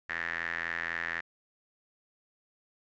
sawtooth tone with band-pass filter, 84 Hz, E2, 33 cents sharp, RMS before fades -35 dBFS, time 0.09-1.21 s, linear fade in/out 10 ms, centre 1800 Hz, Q 7.9, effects resampled to 16000 Hz

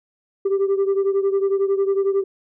sine beating tone pair, 390.4 / 401.4 Hz, G4 / G4, -7 / +41 cents, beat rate 11 Hz, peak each -16 / -20 dBFS, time 0.45-2.24 s, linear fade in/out 10 ms, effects tanh soft clip ceiling -14 dBFS

